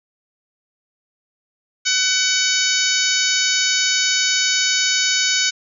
harmonic tone, 752 Hz, F#5, 28 cents sharp, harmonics 2 / 3 / 4 / 5 / 6 / 7 / 8 / 9, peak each -24 / -24 / -24 / -24 / -24 / -24 / -24 / -24 dBFS, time 1.85-5.51 s, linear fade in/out 20 ms, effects none

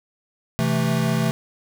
square chord, A minor, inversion first, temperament equal, 130.81 / 164.81 / 220 Hz, C3 / E3 / A3, 0 / 0 / 0 cents, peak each -24 dBFS, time 0.59-1.31 s, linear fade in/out 0 ms, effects none

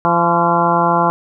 harmonic tone with a mistuned harmonic, 171.4 Hz, F3, 32 cents flat, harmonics 1 / 2 / 3 / 4 / 5 / 6 / 7 / 8, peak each -20 / -22 / -22 / -19 / -17 / -17 / -22 / -22 dBFS, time 0.05-1.1 s, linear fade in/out 0 ms, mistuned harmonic 7, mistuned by -87 cents, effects none

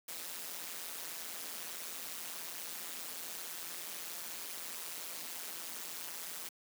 white noise with amplitude modulation, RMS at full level -40 dBFS, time 0.08-6.49 s, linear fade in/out 5 ms, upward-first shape sine, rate 170 Hz, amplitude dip 85%, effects high-pass 200 Hz 12 dB/octave

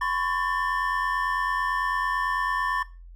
triangle tone cluster, 1013 / 1102 / 1780 Hz, B5 / C#6 / A6, +44 / -11 / +20 cents, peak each -27 dBFS, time 0.01-2.83 s, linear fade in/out 5 ms, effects noise-tail reverb RT60 0.3 s tail -19 dB re dry + added 43 Hz sine -42 dBFS peak until 3.15 s

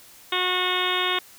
harmonic tone, 364.5 Hz, F#4, 26 cents flat, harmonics 1 / 2 / 3 / 4 / 5 / 6 / 7 / 8 / 9 / 10, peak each -30 / -33 / -28 / -32 / -33 / -30 / -34 / -31 / -31 / -28 dBFS, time 0.32-1.19 s, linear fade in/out 5 ms, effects white hiss -49 dBFS RMS until 1.38 s

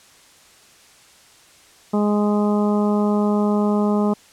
harmonic tone, 207.7 Hz, G#3, in tune, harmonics 1 / 2 / 3 / 4 / 5 / 6, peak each -17 / -23 / -27 / -29 / -31 / -33 dBFS, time 1.93-4.14 s, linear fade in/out 10 ms, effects white hiss -50 dBFS RMS until 4.32 s + low-pass 9000 Hz 12 dB/octave

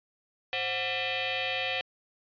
sine tone with frequency modulation, 104.8 Hz, G#2, 16 cents sharp, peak -28 dBFS, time 0.53-1.81 s, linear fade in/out 0 ms, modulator 631 Hz, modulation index 5.4, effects resampled to 11025 Hz

